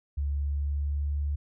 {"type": "tone with pitch glide", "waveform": "sine", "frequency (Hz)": [71.2, 72.4], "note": ["C#2", "D2"], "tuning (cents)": [47, -24], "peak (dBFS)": -26, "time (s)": [0.17, 1.36], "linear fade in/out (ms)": 10, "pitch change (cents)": 29, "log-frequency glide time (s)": [0.28, 1.2], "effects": []}